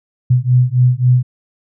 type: beating tone pair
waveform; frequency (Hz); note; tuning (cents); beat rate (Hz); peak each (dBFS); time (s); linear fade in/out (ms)
sine; 123.5 / 127.2; B2 / C3; 0 / -48; 3.7; -12; 0.3-1.23; 10
effects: none